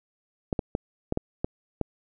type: clicks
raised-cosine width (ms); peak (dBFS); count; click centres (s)
2; -12; 7; 0.528 / 0.592 / 0.751 / 1.124 / 1.174 / 1.445 / 1.813
effects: none